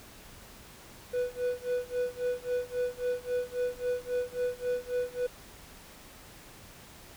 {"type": "tone with tremolo", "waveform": "triangle", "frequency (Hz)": 493.9, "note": "B4", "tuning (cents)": 0, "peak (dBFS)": -24, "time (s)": [1.13, 5.27], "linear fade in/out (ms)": 10, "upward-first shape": "sine", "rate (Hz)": 3.7, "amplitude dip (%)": 95, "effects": ["pink hiss -51 dBFS RMS until 7.16 s"]}